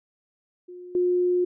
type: tone with level steps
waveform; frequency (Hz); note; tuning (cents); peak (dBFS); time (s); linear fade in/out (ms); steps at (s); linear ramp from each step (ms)
sine; 358.1; F4; +43; -38 / -19; 0.68-1.45; 10; 0.95; 2
effects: none